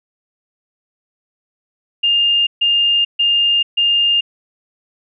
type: tone bursts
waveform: sine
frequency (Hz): 2814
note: F7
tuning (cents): +12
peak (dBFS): -11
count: 4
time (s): 2.03-4.21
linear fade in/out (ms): 10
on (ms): 440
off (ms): 140
effects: none